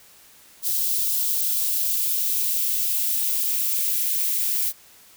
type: noise with high-pass filter sweep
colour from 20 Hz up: violet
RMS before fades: -23 dBFS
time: 0.62-4.73 s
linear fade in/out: 50 ms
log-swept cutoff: 3600 to 2000 Hz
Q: 1.4
effects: white hiss -51 dBFS RMS until 5.16 s